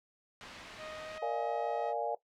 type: noise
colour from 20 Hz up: white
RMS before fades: -42 dBFS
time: 0.41-1.18 s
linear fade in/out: 0 ms
type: tone with pitch glide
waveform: sawtooth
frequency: 622.3 to 633.2 Hz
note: D#5 to D#5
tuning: 0 to +30 cents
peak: -39 dBFS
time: 0.77-1.94 s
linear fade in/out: 50 ms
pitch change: +30 cents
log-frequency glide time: 0.95-1.41 s
type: chord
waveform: sine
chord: Bb dominant seventh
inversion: none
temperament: equal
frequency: 466.2 / 587.3 / 698.5 / 830.6 Hz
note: Bb4 / D5 / F5 / Ab5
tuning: 0 / 0 / 0 / 0 cents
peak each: -37 dBFS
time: 1.22-2.15 s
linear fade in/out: 5 ms
effects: noise-tail reverb RT60 0.1 s tail -17 dB re dry + low-pass 3000 Hz 12 dB/octave